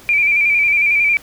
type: tone with vibrato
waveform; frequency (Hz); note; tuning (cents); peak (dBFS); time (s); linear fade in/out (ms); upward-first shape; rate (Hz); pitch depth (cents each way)
sine; 2349; D7; 0; -11; 0.09-1.17; 0; square; 11; 37
effects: pink hiss -42 dBFS RMS until 1.22 s